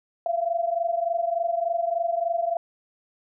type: tone pair together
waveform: sine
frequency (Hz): 674 / 697.4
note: E5 / F5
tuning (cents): +38 / -3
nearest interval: minor second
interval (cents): 59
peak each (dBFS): -24 / -27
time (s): 0.26-2.57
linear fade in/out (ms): 2
effects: none

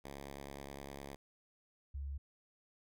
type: tone pair in turn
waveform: 5% pulse / sine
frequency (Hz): 69.7 / 69.7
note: C#2 / C#2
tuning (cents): +10 / +10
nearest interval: unison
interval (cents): 0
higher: neither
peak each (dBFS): -35 / -39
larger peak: first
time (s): 0.04-1.16 / 1.94-2.18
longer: first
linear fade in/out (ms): 10
effects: none

